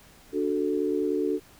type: chord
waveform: sine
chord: D major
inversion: none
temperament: equal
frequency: 293.7 / 370 / 440 Hz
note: D4 / F#4 / A4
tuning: 0 / 0 / 0 cents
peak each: -28 dBFS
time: 0.32-1.4 s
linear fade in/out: 50 ms
effects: pink hiss -54 dBFS RMS until 1.59 s